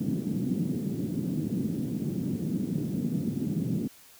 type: band-pass noise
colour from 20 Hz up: white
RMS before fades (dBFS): -30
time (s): 0-3.88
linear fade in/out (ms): 10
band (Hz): 140 to 250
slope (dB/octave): 24
effects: white hiss -54 dBFS RMS until 4.19 s